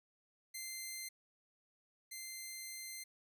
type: tone pair in turn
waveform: 10% pulse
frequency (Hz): 2081 / 2081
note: C7 / C7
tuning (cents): -10 / -10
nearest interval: unison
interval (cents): 0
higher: neither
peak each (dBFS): -34 / -36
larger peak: first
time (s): 0.54-1.09 / 2.11-3.04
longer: second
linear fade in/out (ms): 10
effects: none

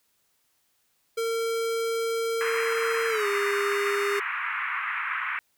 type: tone with pitch glide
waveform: square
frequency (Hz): 456.6 to 404.4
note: A#4 to G#4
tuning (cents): -36 to -46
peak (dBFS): -26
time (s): 1.17-4.2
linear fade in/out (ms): 10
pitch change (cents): -210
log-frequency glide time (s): 3.09-3.27
type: band-pass noise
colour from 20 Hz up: pink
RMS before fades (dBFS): -30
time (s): 2.41-5.39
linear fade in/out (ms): 0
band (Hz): 1100 to 2400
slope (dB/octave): 48
effects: white hiss -70 dBFS RMS until 5.57 s

